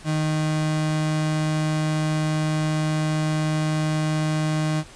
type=tone; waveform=35% pulse; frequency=155 Hz; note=D#3; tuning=6 cents flat; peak=-19 dBFS; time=0.04-4.84 s; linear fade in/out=50 ms; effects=pink hiss -45 dBFS RMS until 4.95 s + resampled to 22050 Hz